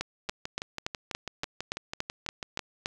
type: two click trains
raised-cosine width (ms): 0.2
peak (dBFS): -17 / -13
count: 15 / 11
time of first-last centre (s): 0.29-2.593 / 0.01-2.859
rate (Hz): 6.08 / 3.51
effects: none